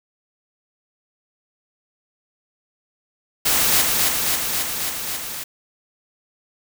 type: noise with echo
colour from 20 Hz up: white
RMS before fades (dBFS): -18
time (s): 3.45-3.82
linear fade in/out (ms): 10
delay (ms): 270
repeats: 6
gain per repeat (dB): -2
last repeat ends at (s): 5.44
effects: none